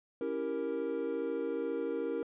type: chord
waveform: triangle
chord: C# diminished seventh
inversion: none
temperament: equal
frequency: 277.2 / 329.6 / 392 / 466.2 Hz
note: C#4 / E4 / G4 / Bb4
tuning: 0 / 0 / 0 / 0 cents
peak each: -38 / -37 / -38 / -33 dBFS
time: 0.21-2.23 s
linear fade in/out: 2 ms
effects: resampled to 8000 Hz